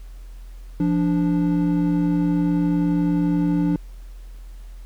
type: tone pair together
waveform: triangle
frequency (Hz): 173.18 / 292.5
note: F3 / D4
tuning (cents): -14 / -7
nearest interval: major sixth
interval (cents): 907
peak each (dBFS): -18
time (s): 0.8-3.76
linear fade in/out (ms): 2
effects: added 42 Hz sine -35 dBFS peak until 4.85 s + pink hiss -56 dBFS RMS until 4.85 s